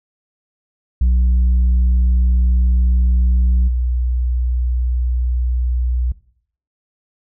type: tone with level steps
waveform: sine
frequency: 61.4 Hz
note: B1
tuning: 9 cents flat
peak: -8 / -14 dBFS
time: 1.01-6.12 s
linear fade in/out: 5 ms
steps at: 3.67 s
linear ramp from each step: 20 ms
effects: noise-tail reverb RT60 0.6 s tail -19 dB re dry + tanh soft clip ceiling -10 dBFS